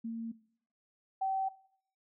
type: tone pair in turn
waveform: sine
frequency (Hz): 228.1 / 769.1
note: A#3 / G5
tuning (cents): -37 / -33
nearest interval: octave + major sixth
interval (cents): 2104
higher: second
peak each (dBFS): -35 / -29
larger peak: second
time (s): 0.04-0.32 / 1.21-1.49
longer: neither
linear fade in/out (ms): 10
effects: noise-tail reverb RT60 0.6 s tail -19 dB re dry